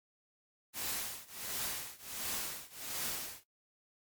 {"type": "noise with tremolo", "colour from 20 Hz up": "white", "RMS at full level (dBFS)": -36, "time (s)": [0.73, 3.44], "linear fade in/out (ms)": 50, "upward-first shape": "triangle", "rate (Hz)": 1.4, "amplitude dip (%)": 95, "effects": ["noise-tail reverb RT60 0.1 s tail -17 dB re dry", "MP3 96 kbps"]}